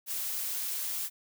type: noise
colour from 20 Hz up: blue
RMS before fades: -34 dBFS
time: 0.06-1.1 s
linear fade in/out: 50 ms
effects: none